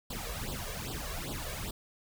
pink noise with flanger, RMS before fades -38 dBFS, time 0.1-1.71 s, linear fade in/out 5 ms, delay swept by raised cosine 0.23 to 1.83 ms, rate 2.5 Hz, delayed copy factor +0.9, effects none

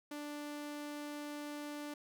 sawtooth tone, 294 Hz, D4, 2 cents sharp, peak -38 dBFS, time 0.11-1.94 s, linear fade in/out 5 ms, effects none

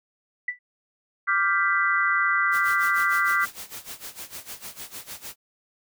sine tone with exponential decay, 1974 Hz, B6, 1 cent flat, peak -21 dBFS, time 0.48-0.59 s, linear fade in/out 5 ms, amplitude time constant 23 ms
sine chord, G dominant seventh, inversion second, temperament equal with one note detuned, 1174.7 / 1396.9 / 1568 / 1985.8 Hz, D6 / F6 / G6 / B6, 0 / 0 / 0 / +9 cents, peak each -25 dBFS, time 1.27-3.46 s, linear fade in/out 20 ms
white noise with tremolo, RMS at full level -36 dBFS, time 2.51-5.36 s, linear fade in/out 50 ms, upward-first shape sine, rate 6.6 Hz, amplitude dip 85%
effects none

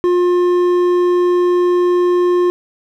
triangle tone with hard clipping, 355.4 Hz, F4, 30 cents sharp, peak -12 dBFS, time 0.04-2.5 s, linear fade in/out 0 ms, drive 10 dB, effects none

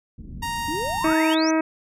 pink low-pass noise, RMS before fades -37 dBFS, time 0.18-1.14 s, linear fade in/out 5 ms, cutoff 260 Hz, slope 24 dB/octave
sawtooth tone with pitch glide, 932.3 to 920.5 Hz, A#5 to A#5, 0 to -22 cents, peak -22 dBFS, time 0.42-1.35 s, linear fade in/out 10 ms, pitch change -22 cents, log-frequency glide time 0.7-1.02 s
sine exponential sweep, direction up, 277.2 to 6272 Hz, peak -27 dBFS, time 0.68-1.51 s, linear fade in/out 5 ms
harmonic tone, 318.5 Hz, D#4, 41 cents sharp, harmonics 1 / 2 / 3 / 4 / 5 / 6 / 7 / 8, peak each -19 / -25 / -29 / -31 / -33 / -35 / -36 / -37 dBFS, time 1.04-1.61 s, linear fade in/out 5 ms
effects resampled to 32000 Hz

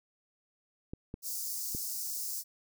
clicks, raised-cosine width 3 ms, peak -26 dBFS, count 3, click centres 0.935 / 1.141 / 1.749 s
white high-pass noise, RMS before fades -37 dBFS, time 1.22-2.44 s, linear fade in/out 50 ms, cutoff 4800 Hz, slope 48 dB/octave
effects none

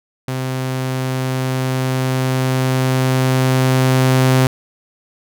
sawtooth tone with level ramp, 130 Hz, C3, 11 cents flat, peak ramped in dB -16 to -6 dBFS, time 0.28-4.47 s, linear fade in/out 2 ms, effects none

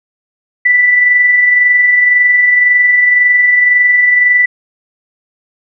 sine tone with amplitude modulation, 1975.5 Hz, B6, in tune, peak -4 dBFS, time 0.65-4.46 s, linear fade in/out 10 ms, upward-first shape sine, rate 21.9 Hz, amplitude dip 35%, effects none

